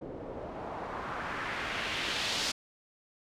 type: noise with low-pass filter sweep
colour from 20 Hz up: white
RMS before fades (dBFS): -36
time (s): 0.01-2.52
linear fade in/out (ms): 10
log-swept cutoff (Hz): 400 to 5000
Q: 1.5
effects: none